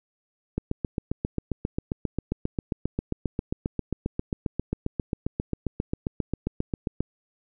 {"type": "click train", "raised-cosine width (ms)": 3, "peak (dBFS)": -13, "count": 49, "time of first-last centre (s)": [0.58, 7.006], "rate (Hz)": 7.47, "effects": []}